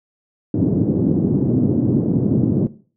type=band-pass noise; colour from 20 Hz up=white; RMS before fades=-17 dBFS; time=0.54-2.67 s; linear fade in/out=2 ms; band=110 to 310 Hz; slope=24 dB/octave; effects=noise-tail reverb RT60 0.4 s tail -17 dB re dry